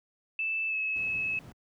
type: tone with pitch glide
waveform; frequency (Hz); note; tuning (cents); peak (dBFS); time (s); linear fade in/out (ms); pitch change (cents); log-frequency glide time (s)
sine; 2637 to 2586; E7 to E7; 0 to -34; -28; 0.39-1.39; 2; -34; 0.68-0.76
type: noise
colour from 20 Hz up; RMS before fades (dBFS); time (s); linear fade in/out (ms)
brown; -43; 0.96-1.52; 0
effects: high-pass 100 Hz 12 dB/octave